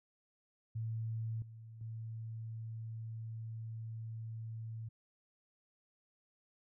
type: tone with level steps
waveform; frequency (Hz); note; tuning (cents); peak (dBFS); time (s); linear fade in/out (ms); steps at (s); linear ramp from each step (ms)
sine; 112.5; A2; +39; -36 / -49 / -41; 0.75-4.89; 10; 1.42 / 1.81; 2
effects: none